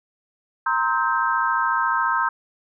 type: chord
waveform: sine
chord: C dominant seventh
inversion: third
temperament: equal with one note detuned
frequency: 932.3 / 1046.5 / 1286.2 / 1568 Hz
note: Bb5 / C6 / E6 / G6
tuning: 0 / 0 / -43 / 0 cents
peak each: -24 dBFS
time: 0.66-2.29 s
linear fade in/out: 5 ms
effects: none